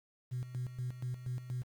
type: tone with tremolo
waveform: sine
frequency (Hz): 124.9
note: B2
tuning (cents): +20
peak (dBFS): -33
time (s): 0.31-1.64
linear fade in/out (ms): 20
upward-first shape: square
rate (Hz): 4.2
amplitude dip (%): 75
effects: tanh soft clip ceiling -31 dBFS + 10-bit